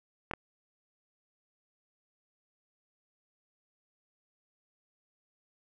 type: clicks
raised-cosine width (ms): 0.5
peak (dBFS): -19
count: 2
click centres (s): 0.312 / 0.336
effects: none